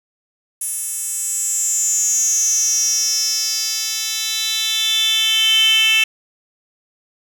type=tone with high-pass filter sweep; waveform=10% pulse; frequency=440 Hz; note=A4; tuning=in tune; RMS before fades=-18 dBFS; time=0.61-6.04 s; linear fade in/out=5 ms; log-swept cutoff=9400 to 2800 Hz; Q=8.9; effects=none